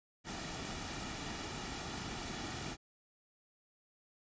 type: noise with comb filter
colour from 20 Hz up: pink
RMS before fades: -42 dBFS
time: 0.24-2.77 s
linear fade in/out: 50 ms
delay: 1.9 ms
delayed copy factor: -0.5
effects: resampled to 16000 Hz